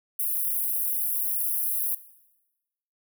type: high-pass noise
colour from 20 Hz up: white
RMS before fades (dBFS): -27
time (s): 0.19-1.95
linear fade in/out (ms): 5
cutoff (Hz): 10000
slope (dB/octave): 96
effects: noise-tail reverb RT60 1.0 s tail -17 dB re dry